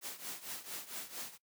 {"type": "noise with tremolo", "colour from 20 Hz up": "white", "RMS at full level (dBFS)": -41, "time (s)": [0.01, 1.38], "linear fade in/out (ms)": 50, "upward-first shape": "triangle", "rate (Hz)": 4.4, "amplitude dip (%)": 85, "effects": ["noise-tail reverb RT60 0.1 s tail -21 dB re dry", "high-pass 150 Hz 12 dB/octave"]}